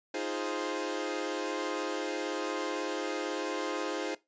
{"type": "chord", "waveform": "sawtooth", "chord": "F minor seventh", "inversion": "third", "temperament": "equal", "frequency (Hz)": [311.1, 349.2, 415.3, 523.3], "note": ["Eb4", "F4", "Ab4", "C5"], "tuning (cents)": [0, 0, 0, 0], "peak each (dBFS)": -34, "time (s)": [0.14, 4.15], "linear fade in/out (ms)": 5, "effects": ["noise-tail reverb RT60 0.2 s tail -19 dB re dry", "resampled to 16000 Hz"]}